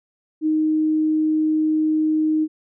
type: tone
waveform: sine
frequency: 311.1 Hz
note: D#4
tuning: in tune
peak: -16 dBFS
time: 0.41-2.48 s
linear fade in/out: 50 ms
effects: none